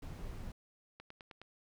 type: noise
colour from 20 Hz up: brown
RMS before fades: -44 dBFS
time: 0.02-0.52 s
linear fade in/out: 5 ms
type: click train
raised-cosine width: 0.3 ms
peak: -34 dBFS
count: 5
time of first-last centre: 1-1.416 s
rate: 9.61 Hz
effects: none